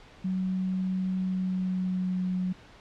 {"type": "tone with pitch glide", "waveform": "sine", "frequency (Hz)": [186.6, 183.5], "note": ["F#3", "F#3"], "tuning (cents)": [15, -14], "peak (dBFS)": -26, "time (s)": [0.24, 2.53], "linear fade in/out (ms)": 10, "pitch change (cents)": -29, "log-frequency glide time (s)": [1.15, 2.2], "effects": ["pink hiss -52 dBFS RMS until 2.8 s", "low-pass 4000 Hz 12 dB/octave"]}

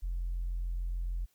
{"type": "tone", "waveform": "sine", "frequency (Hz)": 43.44, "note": "F1", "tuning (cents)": -8, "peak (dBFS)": -30, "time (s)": [0.02, 1.26], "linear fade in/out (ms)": 20, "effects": ["tanh soft clip ceiling -28 dBFS", "white hiss -72 dBFS RMS until 1.34 s"]}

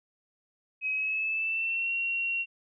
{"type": "tone with pitch glide", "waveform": "sine", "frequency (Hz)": [2542, 2740], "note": ["D#7", "F7"], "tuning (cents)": [36, -34], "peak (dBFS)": -27, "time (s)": [0.81, 2.46], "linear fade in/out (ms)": 50, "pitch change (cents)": 130, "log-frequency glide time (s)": [0.92, 1.92], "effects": []}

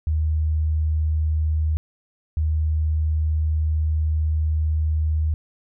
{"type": "tone pair in turn", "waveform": "sine", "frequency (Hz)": [77.78, 77.78], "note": ["D#2", "D#2"], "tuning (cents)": [0, 0], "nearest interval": "unison", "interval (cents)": 0, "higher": "neither", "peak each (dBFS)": -18, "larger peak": "neither", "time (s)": [[0.07, 1.77], [2.37, 5.34]], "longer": "second", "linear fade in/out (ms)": 0, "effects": []}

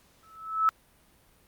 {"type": "tone with exponential growth", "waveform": "sine", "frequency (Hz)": 1305, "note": "E6", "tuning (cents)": -18, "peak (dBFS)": -17, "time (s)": [0.23, 0.69], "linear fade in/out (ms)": 0, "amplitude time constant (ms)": 98, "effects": ["pink hiss -62 dBFS RMS until 1.47 s", "Opus 48 kbps"]}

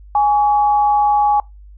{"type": "tone pair together", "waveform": "sine", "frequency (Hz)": [830.6, 1133.6], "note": ["G#5", "C#6"], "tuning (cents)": [0, 38], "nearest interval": "perfect fourth", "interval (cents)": 538, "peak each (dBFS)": [-11, -22], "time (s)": [0.15, 1.4], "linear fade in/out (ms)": 2, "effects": ["noise-tail reverb RT60 0.2 s tail -23 dB re dry", "added 50 Hz sine -37 dBFS peak until 1.77 s"]}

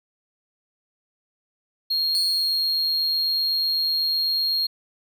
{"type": "tone", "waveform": "triangle", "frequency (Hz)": 4253, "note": "C8", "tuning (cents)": 27, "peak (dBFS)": -19, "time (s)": [1.9, 4.67], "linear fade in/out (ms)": 10}
{"type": "tone with exponential decay", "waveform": "35% pulse", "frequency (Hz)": 4443, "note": "C#8", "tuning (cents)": 3, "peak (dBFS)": -22, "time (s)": [2.15, 3.21], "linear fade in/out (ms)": 0, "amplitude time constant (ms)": 230}
{"effects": []}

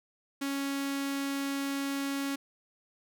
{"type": "tone with notch filter", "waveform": "sawtooth", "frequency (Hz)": 277.2, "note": "C#4", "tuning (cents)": 0, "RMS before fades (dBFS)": -33, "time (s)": [0.41, 2.36], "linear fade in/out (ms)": 10, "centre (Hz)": 660, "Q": 1.1, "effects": []}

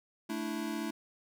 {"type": "chord", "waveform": "square", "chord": "A suspended fourth", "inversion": "none", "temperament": "equal", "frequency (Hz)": [220, 293.7, 329.6], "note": ["A3", "D4", "E4"], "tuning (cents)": [0, 0, 0], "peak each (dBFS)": [-39, -40, -39], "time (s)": [0.29, 0.91], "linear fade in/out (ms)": 10, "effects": []}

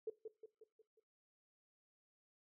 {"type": "tone with echo", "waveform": "sine", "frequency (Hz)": 440, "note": "A4", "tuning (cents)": 0, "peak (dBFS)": -38, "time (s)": [0.07, 0.1], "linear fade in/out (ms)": 5, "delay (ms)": 180, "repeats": 5, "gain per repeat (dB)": -6, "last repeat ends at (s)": 1, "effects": ["noise-tail reverb RT60 0.3 s tail -19 dB re dry"]}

